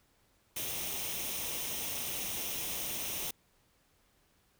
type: noise with comb filter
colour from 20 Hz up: white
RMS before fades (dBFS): -37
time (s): 0.56-3.31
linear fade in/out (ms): 5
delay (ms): 0.33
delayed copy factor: +0.55
effects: pink hiss -70 dBFS RMS until 4.59 s